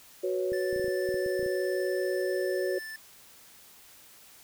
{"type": "chord", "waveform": "sine", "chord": "F# suspended fourth", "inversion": "none", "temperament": "equal", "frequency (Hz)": [370, 493.9, 554.4], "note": ["F#4", "B4", "C#5"], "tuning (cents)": [0, 0, 0], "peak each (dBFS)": [-29, -35, -32], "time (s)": [0.23, 2.79], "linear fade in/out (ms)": 10}
{"type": "clicks", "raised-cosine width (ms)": 3, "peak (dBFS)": -30, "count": 12, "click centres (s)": [0.52, 0.729, 0.762, 0.797, 0.844, 0.881, 1.09, 1.143, 1.262, 1.394, 1.429, 1.462]}
{"type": "tone", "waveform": "square", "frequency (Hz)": 1760, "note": "A6", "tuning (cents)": 0, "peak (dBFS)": -39, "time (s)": [0.53, 2.96], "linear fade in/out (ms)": 2}
{"effects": ["white hiss -54 dBFS RMS until 4.43 s"]}